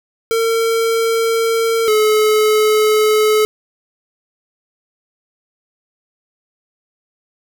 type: tone pair in turn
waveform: square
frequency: 454.8 / 429.3 Hz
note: A#4 / A4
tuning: -43 / -43 cents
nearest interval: minor second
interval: 100 cents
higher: first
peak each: -14 / -11 dBFS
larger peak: second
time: 0.31-1.88 / 1.88-3.45 s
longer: neither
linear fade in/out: 0 ms
effects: none